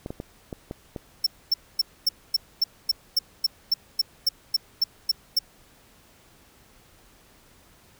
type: clicks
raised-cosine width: 2 ms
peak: -19 dBFS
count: 6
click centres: 0.061 / 0.105 / 0.201 / 0.528 / 0.711 / 0.962 s
type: tone bursts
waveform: square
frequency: 5400 Hz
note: E8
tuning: 41 cents sharp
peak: -18 dBFS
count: 16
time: 1.24-5.39 s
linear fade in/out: 5 ms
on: 25 ms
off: 250 ms
effects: pink hiss -56 dBFS RMS until 7.99 s